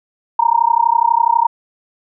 sine tone with amplitude modulation, 932.3 Hz, A#5, in tune, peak -6 dBFS, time 0.39-1.47 s, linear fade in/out 5 ms, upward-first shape sine, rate 32.1 Hz, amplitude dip 100%, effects none

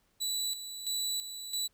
25% pulse tone with tremolo, 3951 Hz, B7, in tune, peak -27 dBFS, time 0.2-1.68 s, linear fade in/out 20 ms, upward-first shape square, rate 1.5 Hz, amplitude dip 65%, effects pink hiss -72 dBFS RMS until 1.73 s

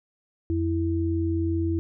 sine tone pair together, 87.24 / 329.6 Hz, F2 / E4, -1 / 0 cents, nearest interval octave + major seventh, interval 2301 cents, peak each -25 dBFS, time 0.5-1.79 s, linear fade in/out 0 ms, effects none

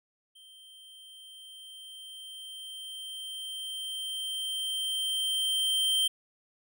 square tone with level ramp, 3136 Hz, G7, in tune, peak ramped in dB -52 to -24 dBFS, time 0.35-6.08 s, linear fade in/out 10 ms, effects none

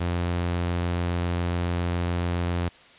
sawtooth tone, 87.2 Hz, F2, 2 cents flat, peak -20 dBFS, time 0-2.69 s, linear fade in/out 10 ms, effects white hiss -51 dBFS RMS until 2.98 s + resampled to 8000 Hz

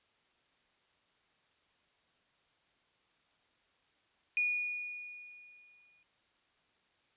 sine tone with exponential decay, 2452 Hz, D#7, 26 cents flat, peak -27 dBFS, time 4.37-6.03 s, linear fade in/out 1 ms, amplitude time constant 360 ms, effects white hiss -72 dBFS RMS until 7.16 s + resampled to 8000 Hz

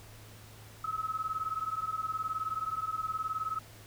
sine beating tone pair, 1279 / 1298 Hz, D#6 / E6, +47 / -27 cents, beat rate 19 Hz, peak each -35 / -35 dBFS, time 0.84-3.59 s, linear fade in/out 5 ms, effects added 107 Hz sine -52 dBFS peak until 3.86 s + pink hiss -54 dBFS RMS until 3.86 s

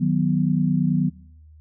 sine chord, B major, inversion first, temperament equal, 155.56 / 185 / 246.9 Hz, D#3 / F#3 / B3, 0 / 0 / 0 cents, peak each -21 / -21 / -23 dBFS, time 0-1.1 s, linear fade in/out 20 ms, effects noise-tail reverb RT60 0.7 s tail -23 dB re dry + added 77 Hz sine -45 dBFS peak until 1.6 s

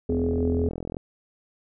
harmonic tone, 84.1 Hz, E2, 35 cents sharp, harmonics 1 / 3 / 5, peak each -26 / -26 / -26 dBFS, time 0.09-0.69 s, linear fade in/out 5 ms
click train, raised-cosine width 2 ms, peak -19 dBFS, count 38, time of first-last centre 0.1-0.969 s, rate 42.6 Hz
effects none

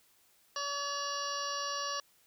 harmonic tone, 569 Hz, C#5, 45 cents sharp, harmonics 1 / 2 / 3 / 5 / 6 / 7 / 8 / 9 / 10, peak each -43 / -37 / -43 / -44 / -52 / -48 / -43 / -46 / -42 dBFS, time 0.56-2 s, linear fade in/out 2 ms, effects white hiss -67 dBFS RMS until 2.26 s

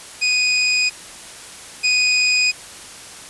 25% pulse tone pair in turn, 2489 / 2489 Hz, D#7 / D#7, 0 / 0 cents, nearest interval unison, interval 0 cents, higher neither, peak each -11 / -10 dBFS, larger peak second, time 0.21-0.9 / 1.83-2.52 s, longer neither, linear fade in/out 20 ms, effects white hiss -37 dBFS RMS until 3.29 s + resampled to 24000 Hz

